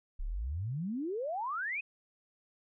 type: exponential sweep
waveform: sine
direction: up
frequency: 30.11 to 2600 Hz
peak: -33 dBFS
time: 0.19-1.81 s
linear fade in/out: 10 ms
effects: none